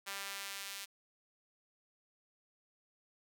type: tone with high-pass filter sweep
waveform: sawtooth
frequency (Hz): 197.5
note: G3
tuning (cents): +13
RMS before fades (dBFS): -44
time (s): 0.06-0.86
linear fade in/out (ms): 20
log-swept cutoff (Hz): 1400 to 2800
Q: 0.71
effects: none